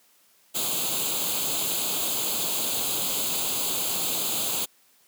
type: noise with comb filter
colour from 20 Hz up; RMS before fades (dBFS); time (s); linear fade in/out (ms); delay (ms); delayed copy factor
white; -27; 0.54-4.66; 20; 0.27; +0.8
effects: white hiss -61 dBFS RMS until 5.07 s + high-pass 150 Hz 12 dB/octave